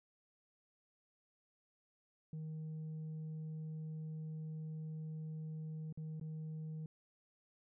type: tone with dropouts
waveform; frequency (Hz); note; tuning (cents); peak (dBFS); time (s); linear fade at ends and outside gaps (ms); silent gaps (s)
sine; 156.8; D#3; +14; -39; 2.33-6.86; 2; 5.926-5.974 / 6.198-6.212
effects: tanh soft clip ceiling -41 dBFS